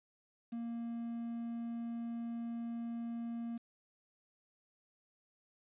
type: tone with quantisation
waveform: triangle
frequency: 233.1 Hz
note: A#3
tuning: in tune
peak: -36 dBFS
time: 0.52-3.58 s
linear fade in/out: 10 ms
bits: 10
effects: resampled to 8000 Hz